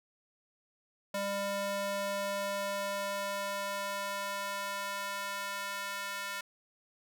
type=tone with high-pass filter sweep; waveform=square; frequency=199.7 Hz; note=G3; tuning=32 cents sharp; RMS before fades=-36 dBFS; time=1.14-6.41 s; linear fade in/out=5 ms; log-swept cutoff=440 to 1400 Hz; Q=1.3; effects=none